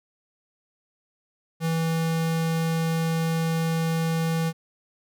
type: tone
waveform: square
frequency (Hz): 163.5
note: E3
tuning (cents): -14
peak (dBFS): -23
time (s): 1.6-4.53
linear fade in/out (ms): 50
effects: none